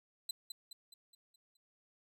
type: tone with echo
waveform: sawtooth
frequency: 4031 Hz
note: B7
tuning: 35 cents sharp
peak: -33 dBFS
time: 0.29-0.31 s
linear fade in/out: 5 ms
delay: 210 ms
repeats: 6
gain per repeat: -6 dB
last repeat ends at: 1.57 s
effects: none